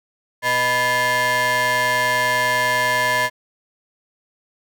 30% pulse ring-modulated tone, 370 Hz, F#4, in tune, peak -11 dBFS, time 0.42-3.3 s, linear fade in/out 50 ms, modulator 1360 Hz, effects none

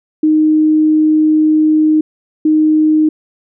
sine tone pair in turn, 309.6 / 309.6 Hz, D#4 / D#4, -9 / -9 cents, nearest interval unison, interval 0 cents, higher neither, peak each -7 dBFS, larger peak neither, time 0.23-2.01 / 2.45-3.09 s, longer first, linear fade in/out 5 ms, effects none

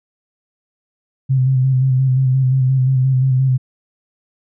sine tone with vibrato, 130.81 Hz, C3, in tune, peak -11 dBFS, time 1.29-3.58 s, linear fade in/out 20 ms, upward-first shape square, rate 5.7 Hz, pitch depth 30 cents each way, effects none

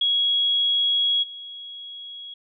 sine tone with level steps, 3322 Hz, G#7, in tune, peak -18 / -35 dBFS, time 0.01-2.34 s, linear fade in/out 5 ms, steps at 1.22 s, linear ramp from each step 20 ms, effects none

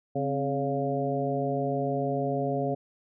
harmonic tone with a mistuned harmonic, 140 Hz, C#3, 18 cents sharp, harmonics 1 / 2 / 3 / 4 / 5, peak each -32 / -32 / -32 / -32 / -32 dBFS, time 0.15-2.75 s, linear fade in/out 10 ms, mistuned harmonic 2, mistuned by -85 cents, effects none

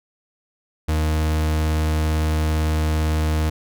40% pulse tone, 77.78 Hz, D#2, in tune, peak -17 dBFS, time 0.88-3.5 s, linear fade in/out 10 ms, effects none

